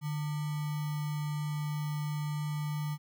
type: tone with sample-and-hold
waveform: sine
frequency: 149.5 Hz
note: D3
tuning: 31 cents sharp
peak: -31 dBFS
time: 0.01-2.98 s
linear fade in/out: 50 ms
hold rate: 1050 Hz
effects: none